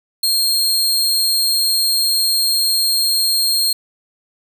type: tone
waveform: sawtooth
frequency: 4226 Hz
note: C8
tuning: 16 cents sharp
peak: -11 dBFS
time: 0.23-3.73 s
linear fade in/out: 5 ms
effects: 7-bit